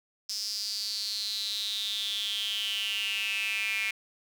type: tone with high-pass filter sweep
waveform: square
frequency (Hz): 103.83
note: G#2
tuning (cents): 0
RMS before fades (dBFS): -32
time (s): 0.29-3.91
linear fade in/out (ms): 5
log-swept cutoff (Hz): 5200 to 2300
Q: 8.9
effects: none